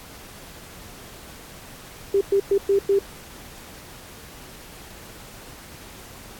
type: tone bursts at uneven times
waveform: sine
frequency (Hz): 396.2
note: G4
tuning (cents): +18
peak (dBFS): -15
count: 5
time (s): 2.14-2.21 / 2.32-2.4 / 2.51-2.58 / 2.69-2.79 / 2.89-2.99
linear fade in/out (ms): 5
effects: pink hiss -43 dBFS RMS until 6.39 s + AAC 64 kbps